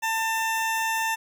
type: tone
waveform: 20% pulse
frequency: 895 Hz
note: A5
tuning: 29 cents sharp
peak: -19 dBFS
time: 0.02-1.16 s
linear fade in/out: 20 ms
effects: none